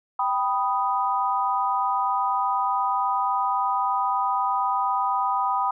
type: chord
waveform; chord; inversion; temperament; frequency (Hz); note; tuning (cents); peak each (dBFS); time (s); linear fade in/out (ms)
sine; G augmented; none; equal; 784 / 987.8 / 1244.5; G5 / B5 / D#6; 0 / 0 / 0; -26 / -24 / -26; 0.19-5.71; 5
effects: none